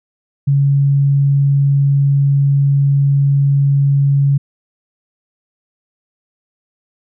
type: tone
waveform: sine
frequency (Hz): 139.9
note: C#3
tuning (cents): +16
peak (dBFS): -9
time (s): 0.47-4.38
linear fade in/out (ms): 10
effects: none